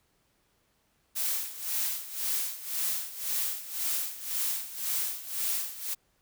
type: noise with tremolo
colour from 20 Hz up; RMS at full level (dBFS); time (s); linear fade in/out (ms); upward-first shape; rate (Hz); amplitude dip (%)
blue; -29; 1.15-5.95; 20; sine; 1.9; 80
effects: pink hiss -71 dBFS RMS until 6.21 s